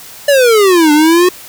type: exponential two-way sweep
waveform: square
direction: down then up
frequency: 587.3 to 293.7 to 368 Hz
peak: -6 dBFS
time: 0.28-1.29 s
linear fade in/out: 5 ms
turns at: 0.92 s
effects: white hiss -33 dBFS RMS until 1.48 s